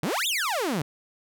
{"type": "exponential two-way sweep", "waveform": "sawtooth", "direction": "up then down", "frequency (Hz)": [133.7, 3817, 133.7], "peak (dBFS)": -21, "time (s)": [0.03, 0.82], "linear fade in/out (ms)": 2, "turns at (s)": 0.27, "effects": []}